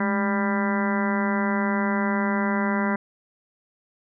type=harmonic tone with a mistuned harmonic; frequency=198.1 Hz; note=G3; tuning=18 cents sharp; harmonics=1 / 2 / 3 / 4 / 5 / 6 / 7 / 8 / 9 / 10; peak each=-23 / -32 / -32 / -35 / -30 / -37 / -34 / -33 / -37 / -33 dBFS; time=0-2.96 s; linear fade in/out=5 ms; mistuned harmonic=1; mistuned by=+86 cents; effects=none